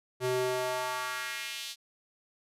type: tone with high-pass filter sweep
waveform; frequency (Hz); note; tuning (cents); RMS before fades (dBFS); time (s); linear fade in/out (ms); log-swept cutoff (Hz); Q
square; 126.8; B2; +46; -33; 0.2-1.76; 50; 260 to 4000; 1.8
effects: resampled to 32000 Hz